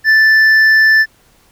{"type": "tone with hard clipping", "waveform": "sine", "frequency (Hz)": 1760, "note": "A6", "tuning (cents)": 0, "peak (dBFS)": -7, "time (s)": [0.04, 1.06], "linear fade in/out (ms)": 50, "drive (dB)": 4, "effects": ["pink hiss -51 dBFS RMS until 1.51 s"]}